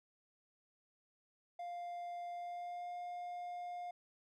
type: tone with pitch glide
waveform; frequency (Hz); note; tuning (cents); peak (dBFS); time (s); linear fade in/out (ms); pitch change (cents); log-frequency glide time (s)
triangle; 700 to 708.5; F5 to F5; +4 to +25; -40; 1.59-3.91; 5; +21; 2.32-2.96
effects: none